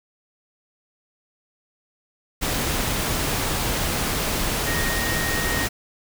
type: tone in noise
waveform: sine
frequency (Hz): 1864.7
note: A#6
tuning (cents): 0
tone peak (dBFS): -27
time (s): 4.66-5.67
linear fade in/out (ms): 20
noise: pink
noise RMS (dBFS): -24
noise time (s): 2.41-5.69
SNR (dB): -6
effects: none